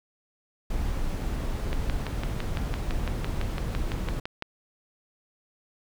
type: noise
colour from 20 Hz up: brown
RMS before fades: -29 dBFS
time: 0.7-4.2 s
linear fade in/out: 5 ms
type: click train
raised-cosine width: 0.3 ms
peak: -16 dBFS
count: 17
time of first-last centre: 1.73-4.424 s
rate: 5.94 Hz
effects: none